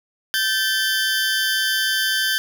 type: tone pair together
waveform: 20% pulse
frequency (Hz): 1554 / 1747.8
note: G6 / A6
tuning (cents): -16 / -12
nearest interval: major second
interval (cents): 204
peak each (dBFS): -15 / -19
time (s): 0.34-2.38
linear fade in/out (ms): 0
effects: none